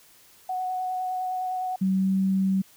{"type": "tone with vibrato", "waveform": "sine", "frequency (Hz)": 740, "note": "F#5", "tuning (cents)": 0, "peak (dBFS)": -26, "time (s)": [0.49, 1.76], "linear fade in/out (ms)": 5, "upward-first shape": "square", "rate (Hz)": 9.8, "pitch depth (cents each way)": 9}
{"type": "tone with pitch glide", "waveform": "sine", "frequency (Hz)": [190, 191.54], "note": ["F#3", "G3"], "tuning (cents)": [46, -40], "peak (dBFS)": -20, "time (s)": [1.81, 2.62], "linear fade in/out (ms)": 10, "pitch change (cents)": 14, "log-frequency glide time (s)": [1.97, 2.1]}
{"effects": ["white hiss -55 dBFS RMS until 2.76 s"]}